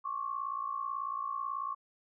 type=tone pair together; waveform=sine; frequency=1084.8 / 1143 Hz; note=C#6 / D6; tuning=-38 / -47 cents; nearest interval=minor second; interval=91 cents; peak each=-36 / -37 dBFS; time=0.04-1.75 s; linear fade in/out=20 ms; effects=none